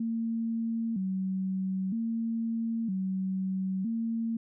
sine tone with vibrato, 207.7 Hz, G#3, in tune, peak -28 dBFS, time 0-4.37 s, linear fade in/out 5 ms, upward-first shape square, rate 0.52 Hz, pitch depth 160 cents each way, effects none

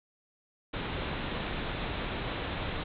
pink low-pass noise, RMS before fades -35 dBFS, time 0.73-2.84 s, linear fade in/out 10 ms, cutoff 3900 Hz, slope 96 dB/octave, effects none

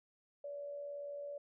sine tone with amplitude modulation, 574 Hz, D5, 40 cents flat, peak -40 dBFS, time 0.44-1.38 s, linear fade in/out 5 ms, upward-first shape sine, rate 78.1 Hz, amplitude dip 35%, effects none

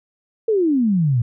sine exponential sweep, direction down, 462.6 to 111.9 Hz, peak -14 dBFS, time 0.48-1.22 s, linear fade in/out 5 ms, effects none

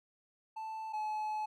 triangle tone pair in turn, 880 / 856.4 Hz, A5 / A5, 0 / -47 cents, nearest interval unison, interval 47 cents, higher first, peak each -37 / -32 dBFS, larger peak second, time 0.56-0.93 / 0.93-1.46 s, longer second, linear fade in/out 10 ms, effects none

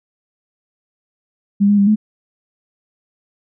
sine tone with pitch steps, 201.3 / 205 / 200 / 213.6 Hz, G3 / G#3 / G3 / G#3, +46 / -22 / +35 / +49 cents, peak -9 dBFS, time 1.6-1.96 s, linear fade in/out 20 ms, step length 90 ms, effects none

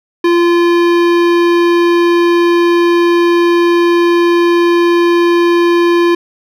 sine tone with hard clipping, 344.6 Hz, F4, 23 cents flat, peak -9 dBFS, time 0.24-6.15 s, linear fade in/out 5 ms, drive 17 dB, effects none

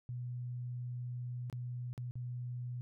sine tone with dropouts, 123 Hz, B2, 7 cents flat, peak -38 dBFS, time 0.09-2.81 s, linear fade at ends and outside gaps 0 ms, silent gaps 1.499-1.527 / 1.93-1.978 / 2.11-2.155 s, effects none

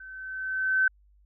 sine tone with level ramp, 1532 Hz, G6, 40 cents flat, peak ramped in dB -42 to -18 dBFS, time 0-0.88 s, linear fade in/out 5 ms, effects added 50 Hz sine -57 dBFS peak until 1.25 s

